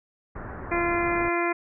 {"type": "low-pass noise", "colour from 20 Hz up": "pink", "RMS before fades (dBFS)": -36, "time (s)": [0.35, 1.29], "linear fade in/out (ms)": 10, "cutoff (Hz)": 1800, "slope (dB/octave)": 48}
{"type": "harmonic tone", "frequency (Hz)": 344.4, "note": "F4", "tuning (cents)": -24, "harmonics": [1, 2, 3, 4, 5, 6, 7], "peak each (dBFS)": [-26, -30, -30, -33, -34, -31, -34], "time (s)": [0.71, 1.53], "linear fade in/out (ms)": 10}
{"effects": []}